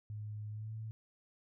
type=tone with pitch glide; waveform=sine; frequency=105.9 to 110.27 Hz; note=G#2 to A2; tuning=+34 to +4 cents; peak=-40 dBFS; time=0.1-0.91 s; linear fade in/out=0 ms; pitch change=+70 cents; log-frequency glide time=0.5-0.73 s; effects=none